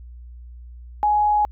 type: tone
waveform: sine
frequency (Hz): 837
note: G#5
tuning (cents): +13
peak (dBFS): -15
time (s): 1.03-1.45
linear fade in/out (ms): 0
effects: added 60 Hz sine -37 dBFS peak until 1.51 s